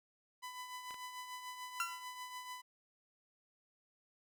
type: tone with tremolo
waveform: sawtooth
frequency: 1000 Hz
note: B5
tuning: 21 cents sharp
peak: -39 dBFS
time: 0.42-2.62 s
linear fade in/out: 20 ms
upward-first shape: triangle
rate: 6.8 Hz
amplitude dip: 55%
type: clicks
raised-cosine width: 0.3 ms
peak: -36 / -37 dBFS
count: 2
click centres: 0.908 / 0.943 s
type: tone with exponential decay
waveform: 30% pulse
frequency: 1368 Hz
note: F6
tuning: 36 cents flat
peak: -29 dBFS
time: 1.8-2.04 s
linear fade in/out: 1 ms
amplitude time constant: 52 ms
effects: none